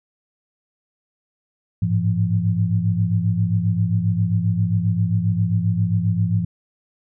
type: tone cluster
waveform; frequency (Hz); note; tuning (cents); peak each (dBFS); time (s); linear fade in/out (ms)
sine; 101.9 / 109.4 / 171.1; G#2 / A2 / F3; -32 / -9 / -35; -21; 1.82-6.45; 5
effects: none